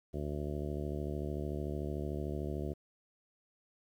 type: harmonic tone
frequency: 73.42 Hz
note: D2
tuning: in tune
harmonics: 1 / 2 / 3 / 4 / 5 / 6 / 7 / 8 / 9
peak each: -39 / -41 / -44 / -45 / -42 / -49 / -49 / -50 / -49 dBFS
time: 0.13-2.74 s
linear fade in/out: 20 ms
effects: 11-bit